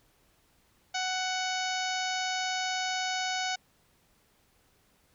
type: harmonic tone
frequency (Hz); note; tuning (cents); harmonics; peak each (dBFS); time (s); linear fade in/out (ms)
744; F#5; +9; 1 / 2 / 3 / 4 / 5 / 6 / 7 / 8 / 9; -33 / -36 / -38 / -39 / -40 / -41 / -41 / -42 / -43; 0.94-3.56; 10
effects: pink hiss -67 dBFS RMS until 5.14 s